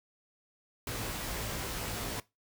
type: noise with comb filter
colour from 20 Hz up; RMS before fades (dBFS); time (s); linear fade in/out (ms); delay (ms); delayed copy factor
pink; -37; 0.87-2.2; 2; 18; +0.65
effects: noise-tail reverb RT60 0.2 s tail -19 dB re dry